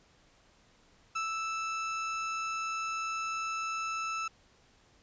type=tone with ADSR envelope; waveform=30% pulse; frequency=1318.5 Hz; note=E6; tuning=in tune; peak=-28 dBFS; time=1.15-4.28 s; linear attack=11 ms; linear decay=120 ms; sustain=-2 dB; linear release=5 ms; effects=pink hiss -64 dBFS RMS until 5.02 s + resampled to 16000 Hz